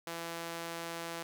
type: tone with high-pass filter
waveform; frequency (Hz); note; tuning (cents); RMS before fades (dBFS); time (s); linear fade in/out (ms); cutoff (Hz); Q
sawtooth; 167.7; E3; +30; -41; 0.07-1.23; 2; 440; 0.58
effects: none